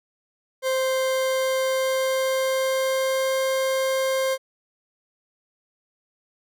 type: tone with pitch glide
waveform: 40% pulse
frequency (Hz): 523.3 to 528.8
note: C5 to C5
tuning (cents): 0 to +18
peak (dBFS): -20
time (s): 0.62-4.38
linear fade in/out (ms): 50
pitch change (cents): +18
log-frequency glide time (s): 0.92-3.39
effects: none